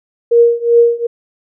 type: tone with tremolo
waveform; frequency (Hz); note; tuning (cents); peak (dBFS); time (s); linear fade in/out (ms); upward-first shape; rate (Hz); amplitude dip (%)
sine; 470; A#4; +14; -3; 0.31-1.07; 10; triangle; 2.6; 95
effects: none